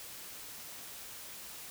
silence, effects white hiss -47 dBFS RMS until 1.7 s

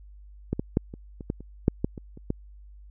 clicks, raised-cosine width 3 ms, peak -13 / -14 / -8 / -25 / -25 / -14 / -29 / -6 / -11 / -24 / -30 / -13 dBFS, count 12, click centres 0.53 / 0.595 / 0.771 / 0.939 / 1.208 / 1.301 / 1.406 / 1.681 / 1.845 / 1.978 / 2.174 / 2.304 s, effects added 50 Hz sine -45 dBFS peak until 2.9 s

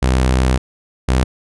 sawtooth tone pair in turn, 64 / 64 Hz, C2 / C2, -38 / -38 cents, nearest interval unison, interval 0 cents, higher neither, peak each -8 dBFS, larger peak neither, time 0.02-0.58 / 1.08-1.24 s, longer first, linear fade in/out 10 ms, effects resampled to 24000 Hz

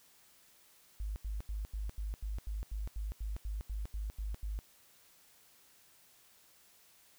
sine tone bursts, 51.8 Hz, G#1, 4 cents flat, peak -35 dBFS, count 15, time 1-4.59 s, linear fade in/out 0 ms, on 160 ms, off 85 ms, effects white hiss -64 dBFS RMS until 7.18 s

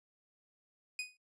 sawtooth tone with exponential decay, 2489 Hz, D#7, in tune, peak -30 dBFS, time 0.99-1.17 s, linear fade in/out 2 ms, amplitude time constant 39 ms, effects noise-tail reverb RT60 0.1 s tail -23 dB re dry + resampled to 22050 Hz

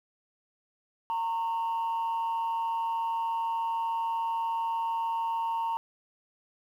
sine tone pair together, 916.6 / 1090 Hz, A#5 / C#6, -29 / -29 cents, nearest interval minor third, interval 300 cents, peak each -26 / -36 dBFS, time 1.1-5.77 s, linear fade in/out 0 ms, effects tanh soft clip ceiling -25 dBFS + 10-bit

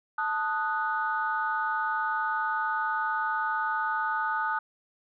sine chord, D# diminished, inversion second, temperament equal, 880 / 1244.5 / 1480 Hz, A5 / D#6 / F#6, 0 / 0 / 0 cents, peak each -30 dBFS, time 0.18-4.59 s, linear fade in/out 5 ms, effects tanh soft clip ceiling -16 dBFS

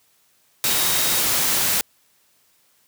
sine tone in noise, 3777 Hz, A#7, 22 cents sharp, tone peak -29 dBFS, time 0.64-1.19 s, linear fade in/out 0 ms, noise white, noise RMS -20 dBFS, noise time 0.64-1.81 s, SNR -12 dB, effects white hiss -61 dBFS RMS until 2.87 s + high-pass 60 Hz 12 dB/octave

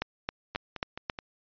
two click trains, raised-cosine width 0.3 ms, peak -21 / -13 dBFS, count 4 / 5, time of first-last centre 0.55-1.188 / 0.02-1.098 s, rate 4.7 / 3.71 Hz, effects resampled to 11025 Hz

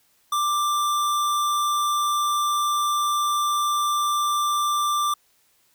square tone, 1181 Hz, D6, 9 cents sharp, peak -21 dBFS, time 0.32-5.14 s, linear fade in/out 5 ms, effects white hiss -63 dBFS RMS until 5.74 s

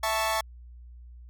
sawtooth chord, A major, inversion second, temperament equal, 659.3 / 880 / 1108.7 Hz, E5 / A5 / C#6, 0 / 0 / 0 cents, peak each -26 / -25 / -27 dBFS, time 0.03-0.41 s, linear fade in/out 5 ms, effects added 60 Hz sine -44 dBFS peak until 1.29 s

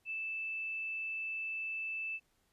sine tone, 2637 Hz, E7, in tune, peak -36 dBFS, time 0.05-2.2 s, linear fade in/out 50 ms, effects pink hiss -75 dBFS RMS until 2.52 s + resampled to 32000 Hz

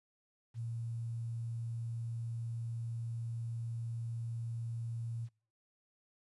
sine tone with quantisation, 115.8 Hz, A#2, 11 cents flat, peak -37 dBFS, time 0.54-5.29 s, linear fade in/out 50 ms, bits 11, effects noise-tail reverb RT60 0.4 s tail -24 dB re dry + resampled to 24000 Hz

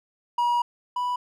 triangle tone pair in turn, 960 / 985.3 Hz, B5 / B5, -49 / -4 cents, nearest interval unison, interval 45 cents, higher second, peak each -18 / -22 dBFS, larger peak first, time 0.38-0.62 / 0.96-1.16 s, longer first, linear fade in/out 5 ms, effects none

